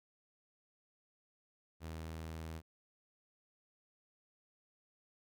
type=tone; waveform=sawtooth; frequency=80.4 Hz; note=E2; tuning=43 cents flat; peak=-39 dBFS; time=1.8-2.62 s; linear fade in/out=50 ms; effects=none